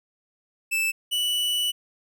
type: tone pair in turn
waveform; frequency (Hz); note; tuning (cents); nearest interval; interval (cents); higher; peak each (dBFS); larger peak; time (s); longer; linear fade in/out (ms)
45% pulse; 2637 / 2960; E7 / F#7; 0 / 0; major second; 200; second; -22; neither; 0.71-0.92 / 1.11-1.72; second; 20
effects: none